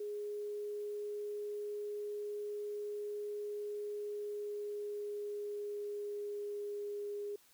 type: tone with pitch glide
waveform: sine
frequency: 415.3 to 410.5 Hz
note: G#4 to G#4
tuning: 0 to -20 cents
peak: -38 dBFS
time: 0-7.36 s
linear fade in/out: 5 ms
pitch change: -20 cents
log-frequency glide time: 3.94-7.12 s
effects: white hiss -66 dBFS RMS until 7.53 s